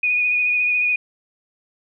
sine tone with vibrato, 2469 Hz, D#7, 14 cents flat, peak -16 dBFS, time 0.03-0.96 s, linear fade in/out 5 ms, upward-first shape triangle, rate 14 Hz, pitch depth 26 cents each way, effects none

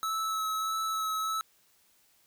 square tone with vibrato, 1300 Hz, E6, 24 cents flat, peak -30 dBFS, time 0.03-1.41 s, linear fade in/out 0 ms, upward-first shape sine, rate 1.6 Hz, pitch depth 14 cents each way, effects white hiss -66 dBFS RMS until 2.26 s

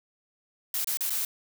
blue noise with dropouts, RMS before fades -29 dBFS, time 0.74-1.25 s, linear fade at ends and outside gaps 2 ms, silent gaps 0.845-0.872 / 0.972-1.007 / 1.097-1.104 s, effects none

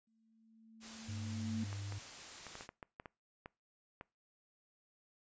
sine tone with exponential growth, 222.9 Hz, A3, 23 cents sharp, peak -35 dBFS, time 0.07-1.64 s, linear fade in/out 5 ms, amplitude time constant 340 ms
white noise, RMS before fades -50 dBFS, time 0.8-2.68 s, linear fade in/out 50 ms
triangle tone, 100.4 Hz, G2, 42 cents sharp, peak -39 dBFS, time 1.08-1.99 s, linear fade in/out 10 ms
clicks, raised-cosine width 0.5 ms, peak -32 dBFS, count 11, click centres 1.729 / 1.923 / 2.467 / 2.554 / 2.609 / 2.691 / 2.828 / 2.999 / 3.058 / 3.459 / 4.011 s
effects noise-tail reverb RT60 0.3 s tail -24 dB re dry + resampled to 16000 Hz

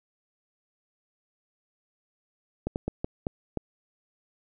slowing click train, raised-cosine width 2 ms, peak -15 dBFS, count 6, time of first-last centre 2.67-3.573 s, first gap 89 ms, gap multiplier 1.36, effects none

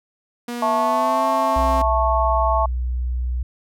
sawtooth tone with pitch glide, 240 to 264.8 Hz, B3 to C4, -49 to +21 cents, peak -22 dBFS, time 0.48-1.82 s, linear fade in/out 5 ms, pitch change +170 cents, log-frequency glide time 0.74-1.26 s
sine chord, A major, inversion second, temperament just, 660 / 880 / 1100 Hz, E5 / A5 / C#6, +2 / 0 / -14 cents, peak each -21 dBFS, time 0.62-2.66 s, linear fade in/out 5 ms
sine tone, 61.74 Hz, B1, in tune, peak -20 dBFS, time 1.56-3.43 s, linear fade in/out 5 ms
effects none

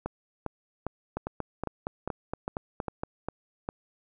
two click trains, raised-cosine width 1 ms, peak -17 / -17 dBFS, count 10 / 9, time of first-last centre 0.06-3.689 / 1.17-3.035 s, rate 2.48 / 4.29 Hz, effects none

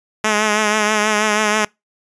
5% pulse tone with vibrato, 212.7 Hz, G#3, 42 cents sharp, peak -3 dBFS, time 0.24-1.65 s, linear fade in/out 5 ms, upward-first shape triangle, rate 6.2 Hz, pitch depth 46 cents each way, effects noise-tail reverb RT60 0.2 s tail -25 dB re dry + resampled to 22050 Hz

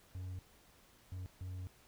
triangle tone bursts at uneven times, 91.9 Hz, F#2, 11 cents flat, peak -39 dBFS, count 3, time 0.15-0.39 / 1.12-1.26 / 1.41-1.67 s, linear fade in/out 0 ms, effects pink hiss -65 dBFS RMS until 1.87 s

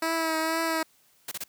10% pulse tone with vibrato, 323.3 Hz, E4, 34 cents flat, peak -17 dBFS, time 0.02-0.83 s, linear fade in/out 5 ms, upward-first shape triangle, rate 2.1 Hz, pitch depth 33 cents each way
white noise bursts, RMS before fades -34 dBFS, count 3, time 1.28-1.439 s, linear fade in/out 5 ms, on 35 ms, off 27 ms
effects white hiss -63 dBFS RMS until 1.48 s + high-pass 60 Hz 12 dB/octave

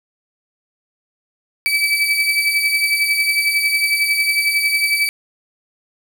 35% pulse beating tone pair, 2299 / 2310 Hz, D7 / D7, -37 / -29 cents, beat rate 11 Hz, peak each -14 / -19 dBFS, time 1.66-5.09 s, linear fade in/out 0 ms, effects none

